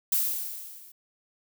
violet noise with level ramp, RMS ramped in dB -23 to -51 dBFS, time 0.12-0.92 s, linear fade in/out 5 ms, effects none

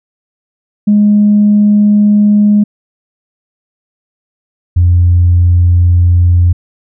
sine tone pair in turn, 207.7 / 87.71 Hz, G#3 / F2, 0 / +8 cents, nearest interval octave + minor third, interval 1492 cents, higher first, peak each -3 dBFS, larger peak neither, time 0.87-2.64 / 4.76-6.53 s, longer neither, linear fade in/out 10 ms, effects tanh soft clip ceiling 0 dBFS

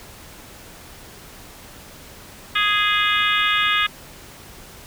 harmonic tone with a mistuned harmonic, 415.3 Hz, G#4, in tune, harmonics 3 / 4 / 5 / 6 / 7 / 8 / 9, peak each -22 / -23 / -24 / -25 / -25 / -26 / -27 dBFS, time 2.55-3.87 s, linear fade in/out 10 ms, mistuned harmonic 9, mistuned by -50 cents, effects pink hiss -42 dBFS RMS until 4.86 s

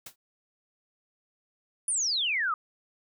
white noise with exponential decay, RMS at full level -37 dBFS, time 0.06-0.16 s, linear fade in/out 5 ms, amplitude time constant 21 ms
sine exponential sweep, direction down, 10000 to 1202 Hz, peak -25 dBFS, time 1.88-2.54 s, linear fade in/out 2 ms
effects none

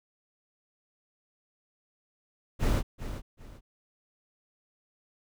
brown noise with echo, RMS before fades -24 dBFS, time 2.59-2.83 s, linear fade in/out 50 ms, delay 390 ms, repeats 2, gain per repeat -11 dB, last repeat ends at 3.61 s, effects none

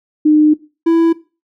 sine / triangle tone pair in turn, 304.1 / 331.2 Hz, D#4 / E4, -40 / +8 cents, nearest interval minor second, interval 148 cents, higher second, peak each -6 dBFS, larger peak neither, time 0.25-0.54 / 0.86-1.13 s, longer first, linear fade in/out 10 ms, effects noise-tail reverb RT60 0.3 s tail -18 dB re dry

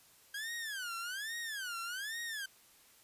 sawtooth tone with vibrato, 1598 Hz, G6, 33 cents sharp, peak -35 dBFS, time 0.34-2.46 s, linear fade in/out 5 ms, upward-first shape sine, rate 1.2 Hz, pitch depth 280 cents each way, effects white hiss -63 dBFS RMS until 3.03 s + resampled to 32000 Hz

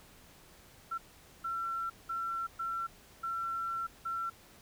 sine tone bursts at uneven times, 1352 Hz, E6, 43 cents sharp, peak -33 dBFS, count 6, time 0.91-0.98 / 1.44-1.9 / 2.09-2.47 / 2.59-2.87 / 3.23-3.87 / 4.05-4.3 s, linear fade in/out 10 ms, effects pink hiss -58 dBFS RMS until 4.61 s

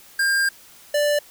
square tone pair in turn, 1603 / 587.7 Hz, G6 / D5, +38 / +1 cents, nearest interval octave + perfect fourth, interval 1737 cents, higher first, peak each -18 dBFS, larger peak neither, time 0.19-0.49 / 0.94-1.19 s, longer first, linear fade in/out 5 ms, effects white hiss -48 dBFS RMS until 1.3 s

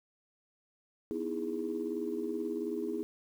sine chord, E major seventh, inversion second, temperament equal with one note detuned, 246.9 / 311.1 / 329.6 / 412.4 Hz, B3 / D#4 / E4 / G#4, 0 / 0 / 0 / -12 cents, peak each -39 / -40 / -37 / -36 dBFS, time 1.11-3.03 s, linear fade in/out 0 ms, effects tanh soft clip ceiling -23 dBFS + 10-bit

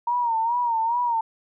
sine tone with vibrato, 934 Hz, A#5, 3 cents sharp, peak -20 dBFS, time 0.07-1.21 s, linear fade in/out 5 ms, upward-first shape sine, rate 2.4 Hz, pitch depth 81 cents each way, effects none

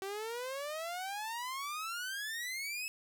sawtooth exponential sweep, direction up, 380.9 to 2615 Hz, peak -34 dBFS, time 0.02-2.88 s, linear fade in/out 0 ms, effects none

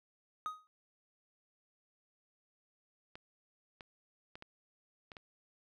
triangle tone with exponential decay, 1252 Hz, D#6, 10 cents sharp, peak -31 dBFS, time 0.46-0.67 s, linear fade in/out 0 ms, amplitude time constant 45 ms
clicks, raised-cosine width 0.3 ms, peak -32 dBFS, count 6, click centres 3.155 / 3.808 / 4.355 / 4.424 / 5.118 / 5.168 s
effects none

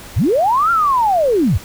sine linear two-way sweep, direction up then down, 59.3 to 1400 to 59.3 Hz, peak -11 dBFS, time 0.16-1.58 s, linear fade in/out 10 ms, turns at 0.71 s, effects pink hiss -36 dBFS RMS until 1.64 s

